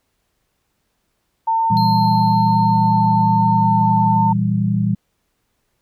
sine tone with vibrato, 899 Hz, A5, 37 cents sharp, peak -14 dBFS, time 1.47-4.33 s, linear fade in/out 10 ms, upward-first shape sine, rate 1.1 Hz, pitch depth 12 cents each way
sine chord, E diminished, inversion second, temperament equal, 116.54 / 164.81 / 196 Hz, Bb2 / E3 / G3, 0 / 0 / 0 cents, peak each -19 / -21 / -18 dBFS, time 1.7-4.95 s, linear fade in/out 10 ms
triangle tone with exponential decay, 4184 Hz, C8, 1 cent flat, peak -24 dBFS, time 1.77-4.3 s, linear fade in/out 0 ms, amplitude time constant 550 ms
effects pink hiss -69 dBFS RMS until 5.81 s

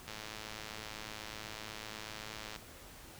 click train, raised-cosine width 0.2 ms, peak -26 dBFS, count 269, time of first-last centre 0.08-2.561 s, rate 108 Hz, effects pink hiss -53 dBFS RMS until 3.19 s

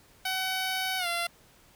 10% pulse tone with pitch glide, 754 to 687.4 Hz, F#5 to F5, +32 to -28 cents, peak -20 dBFS, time 0.25-1.27 s, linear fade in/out 5 ms, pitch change -160 cents, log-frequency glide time 0.98-1.07 s, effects pink hiss -59 dBFS RMS until 1.75 s

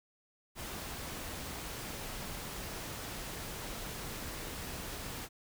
pink noise, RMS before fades -42 dBFS, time 0.55-5.29 s, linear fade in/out 50 ms, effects none

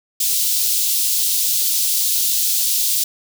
white high-pass noise, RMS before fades -18 dBFS, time 0.2-3.04 s, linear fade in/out 5 ms, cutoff 3500 Hz, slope 24 dB/octave, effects none

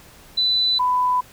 sine tone pair in turn, 3991 / 997.8 Hz, B7 / B5, +17 / +17 cents, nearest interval 2 octaves, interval 2400 cents, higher first, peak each -16 dBFS, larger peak neither, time 0.37-0.79 / 0.79-1.21 s, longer neither, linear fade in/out 10 ms, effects pink hiss -47 dBFS RMS until 1.32 s

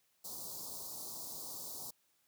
white band-stop noise, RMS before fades -45 dBFS, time 0.24-1.91 s, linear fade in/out 10 ms, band 1100 to 4100 Hz, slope 48 dB/octave, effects white hiss -75 dBFS RMS until 2.27 s + high-pass 80 Hz 12 dB/octave

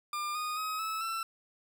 40% pulse tone with pitch steps, 1200 / 1233 / 1267 / 1301.8 / 1337.7 Hz, D6 / D#6 / D#6 / E6 / E6, +37 / -16 / +31 / -22 / +25 cents, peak -32 dBFS, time 0.13-1.23 s, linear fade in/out 2 ms, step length 220 ms, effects none

